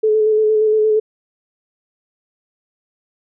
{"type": "tone with vibrato", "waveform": "sine", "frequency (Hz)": 431.5, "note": "A4", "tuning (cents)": -34, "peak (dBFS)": -11, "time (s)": [0.03, 1], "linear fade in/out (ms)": 10, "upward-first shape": "square", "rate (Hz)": 8.6, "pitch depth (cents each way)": 17, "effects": []}